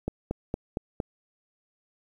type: click train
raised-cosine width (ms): 2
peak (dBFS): -15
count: 5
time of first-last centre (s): 0.08-1.002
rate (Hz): 4.34
effects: 9-bit